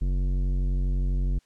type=tone with tanh clipping; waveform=sine; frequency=46.09 Hz; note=F#1; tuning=6 cents flat; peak=-24 dBFS; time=0.01-1.39 s; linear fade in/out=10 ms; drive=13 dB; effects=white hiss -66 dBFS RMS until 1.45 s + low-pass 7000 Hz 12 dB/octave